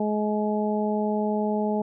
harmonic tone, 211.4 Hz, G#3, 31 cents sharp, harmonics 1 / 2 / 3 / 4, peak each -25 / -28 / -30 / -31 dBFS, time 0-1.82 s, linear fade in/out 5 ms, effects none

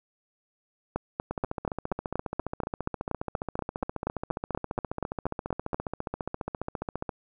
two click trains, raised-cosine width 1 ms, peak -14 / -17 dBFS, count 21 / 86, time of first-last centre 0.96-5.745 / 1.31-7.092 s, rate 4.18 / 14.7 Hz, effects none

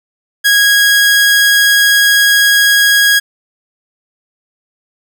sawtooth tone, 1648 Hz, G#6, 14 cents flat, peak -3 dBFS, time 0.44-3.2 s, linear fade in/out 20 ms, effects none

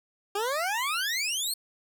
20% pulse exponential sweep, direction up, 392 to 4426 Hz, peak -22 dBFS, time 0.35-1.54 s, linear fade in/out 5 ms, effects 9-bit

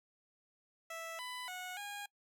15% pulse tone with pitch steps, 658 / 998 / 732 / 816 Hz, E5 / B5 / F#5 / G#5, -3 / +18 / -19 / -31 cents, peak -36 dBFS, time 0.9-2.06 s, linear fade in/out 5 ms, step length 290 ms, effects noise-tail reverb RT60 0.1 s tail -22 dB re dry

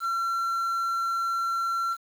triangle tone with quantisation, 1359 Hz, F6, 48 cents flat, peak -23 dBFS, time 0-1.97 s, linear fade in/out 50 ms, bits 8, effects none

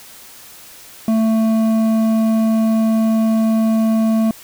sine tone with hard clipping, 222.1 Hz, A3, 16 cents sharp, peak -14 dBFS, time 1.08-4.31 s, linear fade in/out 2 ms, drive 8 dB, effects white hiss -40 dBFS RMS until 4.43 s

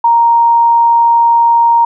sine tone, 933 Hz, A#5, 1 cent sharp, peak -5 dBFS, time 0.04-1.85 s, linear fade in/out 5 ms, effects none

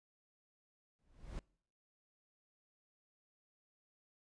brown noise with exponential growth, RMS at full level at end -40 dBFS, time 0.99-1.39 s, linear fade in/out 0 ms, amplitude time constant 86 ms, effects noise-tail reverb RT60 0.6 s tail -25 dB re dry + resampled to 22050 Hz

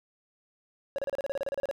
triangle tone bursts, 554.4 Hz, C#5, in tune, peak -26 dBFS, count 14, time 0.96-1.712 s, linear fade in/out 0 ms, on 24 ms, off 32 ms, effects none

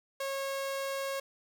sawtooth tone, 546 Hz, C#5, 26 cents flat, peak -29 dBFS, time 0.2-1.2 s, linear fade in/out 5 ms, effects none

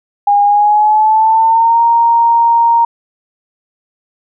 sine tone with pitch glide, 815 to 930.8 Hz, G#5 to A#5, -33 to -3 cents, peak -6 dBFS, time 0.27-2.85 s, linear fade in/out 5 ms, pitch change +230 cents, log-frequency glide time 0.44-1.81 s, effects none

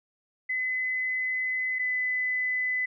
sine tone pair in turn, 2023 / 2008 Hz, B6 / B6, +41 / +28 cents, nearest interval unison, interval 13 cents, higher first, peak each -26 / -25 dBFS, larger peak second, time 0.49-1.79 / 1.79-2.86 s, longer first, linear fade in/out 10 ms, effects none

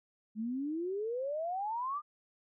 sine exponential sweep, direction up, 209.4 to 1227 Hz, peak -33 dBFS, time 0.35-2.02 s, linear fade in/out 50 ms, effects none

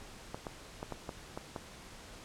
clicks, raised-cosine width 1 ms, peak -24 dBFS, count 7, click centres 0.345 / 0.468 / 0.829 / 0.923 / 1.092 / 1.375 / 1.562 s, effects pink hiss -51 dBFS RMS until 2.24 s + low-pass 9000 Hz 12 dB/octave

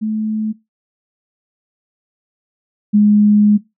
sine tone pair in turn, 216.5 / 208.4 Hz, A3 / G#3, -28 / +6 cents, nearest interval minor second, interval 66 cents, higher first, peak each -16 / -7 dBFS, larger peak second, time 0.01-0.53 / 2.93-3.58 s, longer second, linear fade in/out 20 ms, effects noise-tail reverb RT60 0.2 s tail -20 dB re dry

